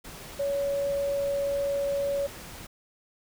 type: tone in noise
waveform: sine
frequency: 562 Hz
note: C#5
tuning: 24 cents sharp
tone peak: -25 dBFS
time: 0.39-2.27 s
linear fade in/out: 10 ms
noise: pink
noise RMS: -43 dBFS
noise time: 0.04-2.67 s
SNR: +15 dB
effects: none